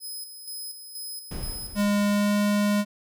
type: tone with tremolo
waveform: 10% pulse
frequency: 5080 Hz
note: D#8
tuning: 35 cents sharp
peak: -28 dBFS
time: 0-1.85 s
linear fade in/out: 50 ms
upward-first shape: square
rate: 2.1 Hz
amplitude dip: 55%
type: noise with exponential decay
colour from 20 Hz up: brown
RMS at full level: -30 dBFS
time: 1.31-2.6 s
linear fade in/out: 5 ms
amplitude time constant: 280 ms
type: tone with pitch glide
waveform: square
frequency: 204.6 to 205.9 Hz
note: G#3 to G#3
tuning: -26 to -15 cents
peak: -21 dBFS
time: 1.75-2.85 s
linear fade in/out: 50 ms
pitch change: +11 cents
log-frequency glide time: 2.09-2.35 s
effects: none